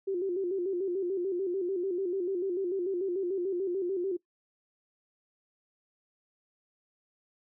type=tone with vibrato; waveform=sine; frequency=370 Hz; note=F#4; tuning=in tune; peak=-28 dBFS; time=0.07-4.17 s; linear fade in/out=10 ms; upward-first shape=square; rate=6.8 Hz; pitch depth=85 cents each way; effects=noise-tail reverb RT60 0.1 s tail -20 dB re dry